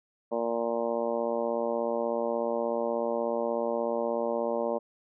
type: harmonic tone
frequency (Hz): 116.54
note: A#2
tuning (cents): 0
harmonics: 2 / 3 / 4 / 5 / 6 / 7 / 8 / 9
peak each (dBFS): -36 / -37 / -32 / -30 / -40 / -39 / -39 / -43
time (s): 0.31-4.79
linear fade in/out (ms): 20
effects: none